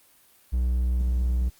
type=tone; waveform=triangle; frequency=61.74 Hz; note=B1; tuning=in tune; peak=-19 dBFS; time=0.52-1.5 s; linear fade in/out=20 ms; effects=white hiss -58 dBFS RMS until 1.59 s + Opus 32 kbps